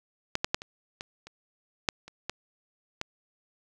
clicks, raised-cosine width 0.2 ms, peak -9 / -8 / -7 / -23 / -19 / -28 / -6 / -28 / -14 / -14 dBFS, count 10, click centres 0.354 / 0.445 / 0.545 / 0.619 / 1.009 / 1.27 / 1.888 / 2.08 / 2.296 / 3.014 s, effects none

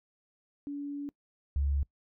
sine tone pair in turn, 285.9 / 70.39 Hz, D4 / C#2, -46 / +27 cents, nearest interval 2 octaves, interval 2427 cents, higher first, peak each -34 / -26 dBFS, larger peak second, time 0.67-1.09 / 1.56-1.83 s, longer first, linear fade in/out 0 ms, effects noise-tail reverb RT60 0.1 s tail -23 dB re dry

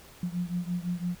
sine beating tone pair, 174.61 / 180.51 Hz, F3 / F#3, 0 / -43 cents, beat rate 5.9 Hz, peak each -31 / -33 dBFS, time 0.23-1.15 s, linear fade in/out 2 ms, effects pink hiss -52 dBFS RMS until 1.2 s

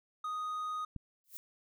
triangle tone, 1244.5 Hz, D#6, in tune, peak -33 dBFS, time 0.24-0.85 s, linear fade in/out 5 ms
click, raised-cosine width 5 ms, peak -29 dBFS, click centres 0.963 s
violet noise with exponential growth, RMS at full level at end -41 dBFS, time 1.24-1.37 s, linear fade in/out 0 ms, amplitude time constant 27 ms
effects none

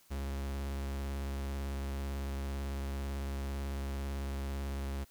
45% pulse tone with vibrato, 68.8 Hz, C#2, 12 cents flat, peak -35 dBFS, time 0.1-5.05 s, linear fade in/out 20 ms, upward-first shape triangle, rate 18 Hz, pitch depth 46 cents each way, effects white hiss -64 dBFS RMS until 5.1 s

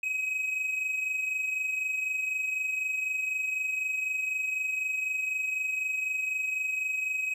triangle tone pair together, 2535 / 2559 Hz, D#7 / D#7, +32 / +48 cents, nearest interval unison, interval 16 cents, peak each -27 / -36 dBFS, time 0.03-7.34 s, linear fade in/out 5 ms, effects none

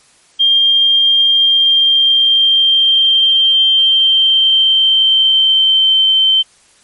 sine tone with pitch glide, 3200 to 3102 Hz, G7 to G7, +35 to -19 cents, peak -7 dBFS, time 0.39-6.43 s, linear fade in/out 20 ms, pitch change -54 cents, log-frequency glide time 1.27-6 s, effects white hiss -49 dBFS RMS until 6.83 s + MP3 48 kbps

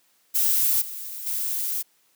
violet noise with level steps, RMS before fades -21 / -35 / -27 dBFS, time 0.34-1.83 s, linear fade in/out 20 ms, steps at 0.81 / 1.26 s, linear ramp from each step 10 ms, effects white hiss -64 dBFS RMS until 2.15 s + high-pass 150 Hz 12 dB/octave

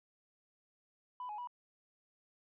sine tone with pitch steps, 995 / 840 / 975 Hz, B5 / G#5 / B5, +13 / +19 / -23 cents, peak -39 dBFS, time 1.2-1.473 s, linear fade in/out 2 ms, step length 91 ms, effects tanh soft clip ceiling -37 dBFS

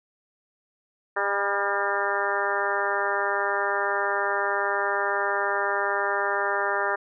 harmonic tone with a mistuned harmonic, 200.8 Hz, G3, 42 cents sharp, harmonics 2 / 3 / 4 / 5 / 6 / 7 / 8 / 9, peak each -31 / -31 / -31 / -31 / -31 / -31 / -31 / -31 dBFS, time 1.16-6.96 s, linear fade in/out 10 ms, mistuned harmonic 5, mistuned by -39 cents, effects none

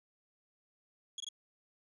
30% pulse tone bursts, 3322 Hz, G#7, in tune, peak -36 dBFS, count 3, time 1.18-1.288 s, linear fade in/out 2 ms, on 22 ms, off 21 ms, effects resampled to 24000 Hz

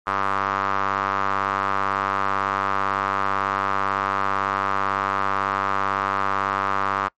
square tone with band-pass filter, 49 Hz, G1, in tune, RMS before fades -23 dBFS, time 0.06-7.09 s, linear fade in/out 20 ms, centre 1200 Hz, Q 4, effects noise-tail reverb RT60 0.1 s tail -23 dB re dry + MP3 48 kbps

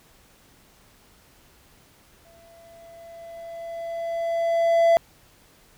triangle tone with exponential growth, 671 Hz, E5, 31 cents sharp, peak -11 dBFS, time 2.25-4.97 s, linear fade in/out 0 ms, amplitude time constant 590 ms, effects pink hiss -56 dBFS RMS until 5.77 s

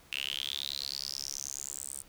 sawtooth tone with high-pass filter sweep, 69.3 Hz, C#2, in tune, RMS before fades -38 dBFS, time 0.12-2.02 s, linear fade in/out 5 ms, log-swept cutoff 2700 to 8900 Hz, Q 8.8, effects pink hiss -59 dBFS RMS until 2.08 s

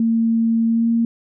sine tone with pitch glide, 227.7 to 230.9 Hz, A#3 to A#3, -40 to -16 cents, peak -14 dBFS, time 0-1.05 s, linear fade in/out 2 ms, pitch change +24 cents, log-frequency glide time 0.67-0.88 s, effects none

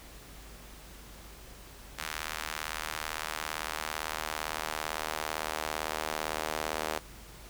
sawtooth tone with high-pass filter sweep, 77.78 Hz, D#2, in tune, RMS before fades -36 dBFS, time 1.98-6.99 s, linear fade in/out 10 ms, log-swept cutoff 1400 to 560 Hz, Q 0.96, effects added 50 Hz sine -51 dBFS peak until 7.49 s + pink hiss -51 dBFS RMS until 7.49 s

